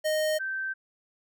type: tone pair in turn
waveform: square / sine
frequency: 619 / 1554.4 Hz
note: D#5 / G6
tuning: -9 / -15 cents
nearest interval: octave + major third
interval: 1594 cents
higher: second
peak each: -25 / -29 dBFS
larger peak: first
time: 0.04-0.39 / 0.39-0.74 s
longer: neither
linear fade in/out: 20 ms
effects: none